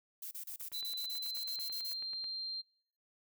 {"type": "noise bursts", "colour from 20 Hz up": "violet", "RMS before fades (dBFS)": -44, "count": 14, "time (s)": [0.22, 1.937], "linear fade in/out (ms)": 5, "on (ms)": 92, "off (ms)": 33}
{"type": "click train", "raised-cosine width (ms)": 0.3, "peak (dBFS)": -39, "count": 16, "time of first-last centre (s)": [0.61, 2.242], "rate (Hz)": 9.19}
{"type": "tone with pitch glide", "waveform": "sine", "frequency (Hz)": [3997, 4172], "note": ["B7", "C8"], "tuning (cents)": [20, -6], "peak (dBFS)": -38, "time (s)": [0.73, 2.62], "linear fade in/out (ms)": 20, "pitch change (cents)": 74, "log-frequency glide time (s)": [0.86, 1.88]}
{"effects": ["noise-tail reverb RT60 0.7 s tail -25 dB re dry"]}